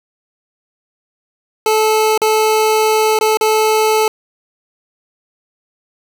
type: tone with dropouts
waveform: 25% pulse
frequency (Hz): 434.8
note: A4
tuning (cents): -21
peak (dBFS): -7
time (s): 1.66-4.08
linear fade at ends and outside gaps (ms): 2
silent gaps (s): 2.177-2.217 / 3.189-3.21 / 3.372-3.41
effects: none